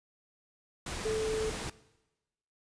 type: tone in noise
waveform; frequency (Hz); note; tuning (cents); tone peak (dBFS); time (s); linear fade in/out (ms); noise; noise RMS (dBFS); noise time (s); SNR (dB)
sine; 436.9; A4; -12; -29; 1.05-1.5; 5; pink; -38; 0.86-1.7; +6
effects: noise-tail reverb RT60 1.0 s tail -19 dB re dry + resampled to 22050 Hz

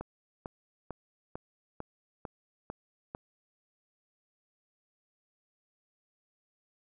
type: click train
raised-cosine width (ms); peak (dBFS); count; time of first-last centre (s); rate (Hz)
1; -24; 8; 0.01-3.149; 2.23
effects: none

